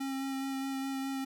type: tone with vibrato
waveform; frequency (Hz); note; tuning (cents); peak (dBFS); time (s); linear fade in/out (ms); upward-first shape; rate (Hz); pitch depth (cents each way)
square; 269.5; C#4; -49; -34; 0-1.25; 10; sine; 4.8; 14
effects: none